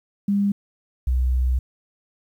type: tone pair in turn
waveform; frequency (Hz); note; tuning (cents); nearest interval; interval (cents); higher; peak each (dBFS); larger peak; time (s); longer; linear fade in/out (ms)
sine; 201.1 / 63.21; G3 / B1; +44 / +41; octave + minor sixth; 2003; first; -17; neither; 0.28-0.52 / 1.07-1.59; second; 5
effects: 9-bit